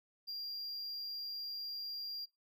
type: tone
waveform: triangle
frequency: 4776 Hz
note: D8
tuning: 28 cents sharp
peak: -39 dBFS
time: 0.27-2.26 s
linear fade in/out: 20 ms
effects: noise-tail reverb RT60 0.2 s tail -18 dB re dry